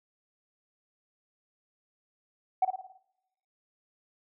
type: tone with echo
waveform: sine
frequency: 751 Hz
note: F#5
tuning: 26 cents sharp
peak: -19 dBFS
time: 2.62-2.65 s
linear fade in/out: 5 ms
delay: 55 ms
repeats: 6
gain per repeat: -6 dB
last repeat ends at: 2.98 s
effects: noise-tail reverb RT60 0.8 s tail -18 dB re dry + tanh soft clip ceiling -15 dBFS